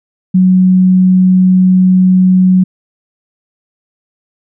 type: tone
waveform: sine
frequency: 185 Hz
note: F#3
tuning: in tune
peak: -4 dBFS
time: 0.34-2.64 s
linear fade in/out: 10 ms
effects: none